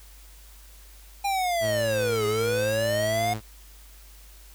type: linear two-way sweep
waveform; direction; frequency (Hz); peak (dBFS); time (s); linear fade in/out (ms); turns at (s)
square; down then up; 810 to 412.7 to 721; -24; 1.24-3.34; 10; 2.26
type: tone with pitch glide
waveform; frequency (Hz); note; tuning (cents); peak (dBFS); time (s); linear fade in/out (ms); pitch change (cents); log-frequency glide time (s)
sawtooth; 110 to 109.18; A2 to A2; 0 to -13; -26; 1.6-3.41; 50; -13; 2.17-2.85
effects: added 50 Hz sine -47 dBFS peak until 4.54 s + white hiss -53 dBFS RMS until 4.54 s